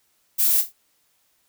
violet noise with echo, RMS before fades -19 dBFS, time 0.38-0.62 s, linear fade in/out 20 ms, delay 27 ms, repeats 4, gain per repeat -8 dB, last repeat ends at 0.728 s, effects white hiss -66 dBFS RMS until 1.48 s

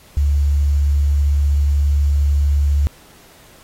sine tone with quantisation, 71.8 Hz, D2, 39 cents flat, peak -12 dBFS, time 0.17-2.87 s, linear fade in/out 0 ms, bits 7, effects pink hiss -47 dBFS RMS until 3.63 s + AAC 48 kbps

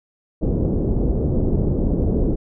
pink low-pass noise, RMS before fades -19 dBFS, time 0.41-2.36 s, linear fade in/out 20 ms, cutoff 470 Hz, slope 24 dB/octave, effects none

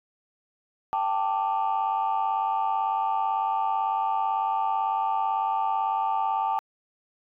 sine chord, G suspended second, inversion none, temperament just, 784 / 882 / 1176 Hz, G5 / A5 / D6, 0 / +4 / +2 cents, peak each -26 / -25 / -30 dBFS, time 0.93-6.59 s, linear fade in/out 0 ms, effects tanh soft clip ceiling -17 dBFS

